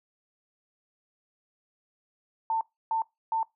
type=tone bursts; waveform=sine; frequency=896 Hz; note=A5; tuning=31 cents sharp; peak=-24 dBFS; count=3; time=2.5-3.43 s; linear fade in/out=2 ms; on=110 ms; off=300 ms; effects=noise-tail reverb RT60 0.2 s tail -23 dB re dry